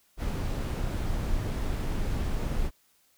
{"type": "noise", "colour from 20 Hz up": "brown", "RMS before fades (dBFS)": -29, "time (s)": [0.17, 2.71], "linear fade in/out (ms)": 50, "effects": ["white hiss -66 dBFS RMS until 3.17 s"]}